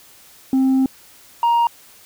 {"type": "tone pair in turn", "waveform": "sine", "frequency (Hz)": [264, 938.8], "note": ["C4", "A#5"], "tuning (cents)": [16, 12], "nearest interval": "octave + minor seventh", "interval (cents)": 2196, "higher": "second", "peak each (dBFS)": -10, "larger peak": "neither", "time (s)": [[0.53, 0.86], [1.43, 1.67]], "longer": "first", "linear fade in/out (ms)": 2, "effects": ["tanh soft clip ceiling -12 dBFS", "white hiss -47 dBFS RMS until 2.05 s"]}